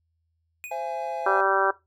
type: tone with exponential decay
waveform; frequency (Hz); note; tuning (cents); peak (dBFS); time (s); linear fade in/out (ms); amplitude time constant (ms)
square; 2481; D#7; -6; -32; 0.64-0.85; 0; 45
type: chord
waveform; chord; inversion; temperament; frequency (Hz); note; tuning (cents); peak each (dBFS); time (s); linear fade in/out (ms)
triangle; C augmented; none; equal with one note detuned; 523.3 / 673.9 / 830.6; C5 / E5 / G#5; 0 / +38 / 0; -33 / -31 / -29; 0.71-1.41; 5
type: harmonic tone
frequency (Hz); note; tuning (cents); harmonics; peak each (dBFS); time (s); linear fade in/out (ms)
194.1; G3; -17; 2 / 3 / 4 / 5 / 6 / 7 / 8; -27 / -27 / -27 / -27 / -27 / -27 / -27; 1.26-1.71; 5
effects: noise-tail reverb RT60 0.2 s tail -18 dB re dry + added 82 Hz sine -70 dBFS peak until 1.86 s